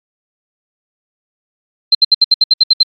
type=tone bursts; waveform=sine; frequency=4125 Hz; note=C8; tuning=25 cents flat; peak=-3 dBFS; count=10; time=1.92-2.831 s; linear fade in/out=5 ms; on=29 ms; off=69 ms; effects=tanh soft clip ceiling 0 dBFS + AAC 32 kbps